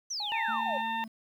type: exponential sweep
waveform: sine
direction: down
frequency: 6272 to 515 Hz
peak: -32 dBFS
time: 0.1-0.78 s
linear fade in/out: 10 ms
type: tone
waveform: triangle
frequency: 830.6 Hz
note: G#5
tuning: in tune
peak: -36 dBFS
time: 0.2-0.82 s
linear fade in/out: 2 ms
type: harmonic tone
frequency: 904 Hz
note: A5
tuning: 47 cents sharp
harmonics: 1 / 2 / 3 / 4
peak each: -31 / -37 / -41 / -43 dBFS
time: 0.32-1.04 s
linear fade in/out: 0 ms
type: tone with vibrato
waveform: triangle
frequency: 223 Hz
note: A3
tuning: 23 cents sharp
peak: -39 dBFS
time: 0.48-1.08 s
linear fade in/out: 5 ms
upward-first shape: sine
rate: 2.7 Hz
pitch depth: 28 cents each way
effects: 10-bit